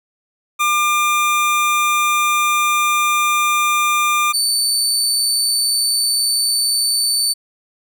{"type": "tone pair in turn", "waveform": "25% pulse", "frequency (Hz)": [1200, 4531], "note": ["D6", "C#8"], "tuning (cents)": [37, 37], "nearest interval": "octave + major seventh", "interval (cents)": 2300, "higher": "second", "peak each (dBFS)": -10, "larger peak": "neither", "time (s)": [[0.59, 4.33], [4.33, 7.34]], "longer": "first", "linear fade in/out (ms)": 20, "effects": []}